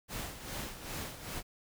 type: noise with tremolo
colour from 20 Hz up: pink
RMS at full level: -39 dBFS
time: 0.08-1.43 s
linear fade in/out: 50 ms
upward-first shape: sine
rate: 2.5 Hz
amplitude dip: 65%
effects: none